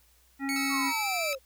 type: harmonic tone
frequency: 274 Hz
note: C#4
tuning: 20 cents flat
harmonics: 1 / 3 / 5 / 7 / 9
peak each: -30 / -40 / -42 / -38 / -49 dBFS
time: 0.39-0.93 s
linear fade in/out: 50 ms
type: tone with pitch glide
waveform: sawtooth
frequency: 2217 to 2341 Hz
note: C#7 to D7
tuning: 0 to -6 cents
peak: -27 dBFS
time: 0.49-1.33 s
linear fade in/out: 0 ms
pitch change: +94 cents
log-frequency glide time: 0.83-1.06 s
type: tone with vibrato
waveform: 15% pulse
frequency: 1300 Hz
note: E6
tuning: 24 cents flat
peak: -29 dBFS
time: 0.56-1.35 s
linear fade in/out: 2 ms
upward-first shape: sine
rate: 14 Hz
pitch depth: 15 cents each way
type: linear sweep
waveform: sine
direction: down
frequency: 1143 to 508 Hz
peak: -31 dBFS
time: 0.69-1.39 s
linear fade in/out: 50 ms
effects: added 60 Hz sine -64 dBFS peak until 1.45 s + white hiss -64 dBFS RMS until 1.45 s